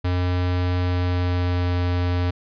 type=tone with pitch glide; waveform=square; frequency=90 to 88.86 Hz; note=F#2 to F2; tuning=-47 to +31 cents; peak=-20 dBFS; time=0.04-2.31 s; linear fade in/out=10 ms; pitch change=-22 cents; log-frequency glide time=0.5-1.76 s; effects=resampled to 11025 Hz